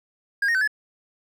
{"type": "tone with pitch steps", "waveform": "triangle", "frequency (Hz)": [1624, 1857, 1530, 1712], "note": ["G#6", "A#6", "G6", "A6"], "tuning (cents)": [-39, -7, -42, -48], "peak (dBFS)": -17, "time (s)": [0.42, 0.676], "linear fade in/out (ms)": 5, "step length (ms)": 64, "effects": []}